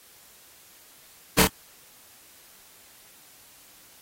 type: noise with echo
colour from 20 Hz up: pink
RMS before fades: -17 dBFS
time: 1.38-1.42 s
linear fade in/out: 5 ms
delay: 27 ms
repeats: 2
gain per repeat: -3 dB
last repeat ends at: 1.474 s
effects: white hiss -53 dBFS RMS until 4.01 s + AAC 48 kbps